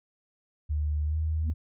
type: tone with pitch glide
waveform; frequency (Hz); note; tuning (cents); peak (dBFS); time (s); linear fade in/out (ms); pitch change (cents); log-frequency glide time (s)
sine; 75.1 to 78.7; D2 to D#2; +39 to +20; -25; 0.69-1.54; 20; +81; 1.06-1.17
type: tone with exponential growth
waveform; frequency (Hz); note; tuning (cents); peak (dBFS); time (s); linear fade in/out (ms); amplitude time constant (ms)
sine; 232.4; A#3; -5; -32; 1.38-1.5; 0; 24
effects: none